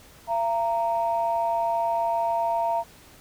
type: tone pair together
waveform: sine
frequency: 679.5 / 927 Hz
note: F5 / A#5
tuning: -48 / -10 cents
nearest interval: perfect fourth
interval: 538 cents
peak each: -24 dBFS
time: 0.27-2.84 s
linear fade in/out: 50 ms
effects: tanh soft clip ceiling -14 dBFS + pink hiss -51 dBFS RMS until 3.2 s